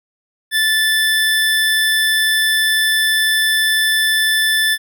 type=tone; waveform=25% pulse; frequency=1754 Hz; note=A6; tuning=6 cents flat; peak=-9 dBFS; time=0.51-4.78 s; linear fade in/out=50 ms; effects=none